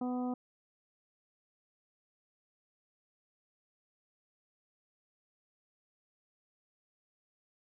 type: harmonic tone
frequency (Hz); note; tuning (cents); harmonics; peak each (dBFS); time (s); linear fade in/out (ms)
249.4; B3; +17; 1 / 2 / 3 / 4 / 5; -33 / -43 / -42 / -50 / -52; 0.01-0.34; 5
effects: none